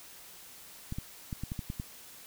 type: clicks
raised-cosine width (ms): 5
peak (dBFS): -23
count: 8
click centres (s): 0.924 / 0.985 / 1.328 / 1.436 / 1.519 / 1.592 / 1.701 / 1.799
effects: white hiss -51 dBFS RMS until 2.26 s